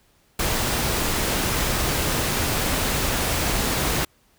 pink noise, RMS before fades -23 dBFS, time 0.39-4.05 s, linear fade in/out 5 ms, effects pink hiss -61 dBFS RMS until 4.38 s

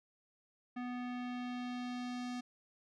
square tone with low-pass filter sweep, 246.9 Hz, B3, in tune, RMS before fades -41 dBFS, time 0.76-2.41 s, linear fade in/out 10 ms, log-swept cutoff 2100 to 5900 Hz, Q 1.2, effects none

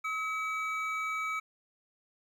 triangle tone pair together, 1281.9 / 2284 Hz, E6 / D7, -49 / -49 cents, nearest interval minor seventh, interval 1000 cents, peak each -32 / -33 dBFS, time 0.04-1.4 s, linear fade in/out 10 ms, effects 11-bit

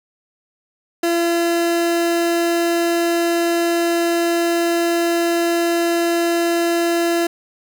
30% pulse tone, 339.8 Hz, F4, 47 cents flat, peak -13 dBFS, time 1.03-7.27 s, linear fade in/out 5 ms, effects none

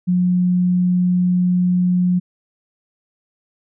sine tone, 179.8 Hz, F#3, 49 cents flat, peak -13 dBFS, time 0.07-2.2 s, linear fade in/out 20 ms, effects none

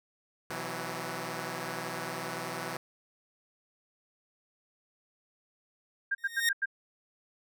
5% pulse chord, B suspended fourth, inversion none, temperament equal with one note detuned, 126.72 / 164.81 / 185 Hz, B2 / E3 / F#3, +45 / 0 / 0 cents, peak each -29 / -27 / -29 dBFS, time 0.5-2.77 s, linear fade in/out 2 ms
sine tone bursts, 1600 Hz, G6, 35 cents sharp, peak -26 dBFS, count 5, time 6.11-6.658 s, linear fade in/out 10 ms, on 40 ms, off 87 ms
sawtooth tone with exponential growth, 1853 Hz, A#6, 11 cents flat, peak -18 dBFS, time 6.18-6.49 s, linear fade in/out 2 ms, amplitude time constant 66 ms
effects none

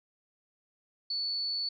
sine tone, 4452 Hz, C#8, 7 cents sharp, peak -30 dBFS, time 1.1-1.69 s, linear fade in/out 5 ms, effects none

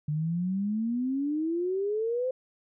sine exponential sweep, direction up, 146.83 to 523 Hz, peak -26 dBFS, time 0.08-2.31 s, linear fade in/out 5 ms, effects none

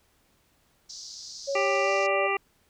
pink band-pass noise, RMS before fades -42 dBFS, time 0.89-2.07 s, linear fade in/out 10 ms, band 4500 to 6200 Hz, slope 48 dB/octave
sine tone with pitch glide, 554.4 to 578.9 Hz, C#5 to D5, 0 to -25 cents, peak -26 dBFS, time 1.47-2.28 s, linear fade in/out 20 ms, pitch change +75 cents, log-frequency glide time 1.83-1.89 s
harmonic tone, 394.6 Hz, G4, 11 cents sharp, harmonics 1 / 2 / 3 / 5 / 6 / 7, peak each -29 / -31 / -30 / -32 / -32 / -33 dBFS, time 1.55-2.37 s, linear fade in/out 5 ms
effects pink hiss -66 dBFS RMS until 2.69 s

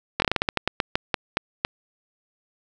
slowing click train, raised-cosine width 0.3 ms, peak -4 dBFS, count 15, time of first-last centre 0.2-1.649 s, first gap 21 ms, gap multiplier 1.22, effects none

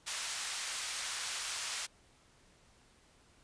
white band-pass noise, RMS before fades -39 dBFS, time 0.06-1.87 s, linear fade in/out 20 ms, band 1000 to 8000 Hz, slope 12 dB/octave, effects pink hiss -65 dBFS RMS until 3.43 s + resampled to 22050 Hz

